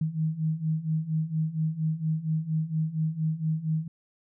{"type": "beating tone pair", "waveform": "sine", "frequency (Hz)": [155.56, 159.86], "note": ["D#3", "D#3"], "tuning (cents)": [0, 47], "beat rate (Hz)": 4.3, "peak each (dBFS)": [-30, -27], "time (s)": [0.01, 3.88], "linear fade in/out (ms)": 5, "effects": []}